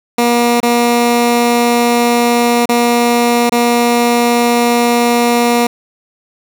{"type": "tone with dropouts", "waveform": "15% pulse", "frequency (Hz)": 238.5, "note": "A#3", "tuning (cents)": 40, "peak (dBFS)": -3, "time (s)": [0.18, 5.67], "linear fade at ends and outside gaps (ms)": 5, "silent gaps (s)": [[0.604, 0.629], [2.657, 2.691], [3.496, 3.521]], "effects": []}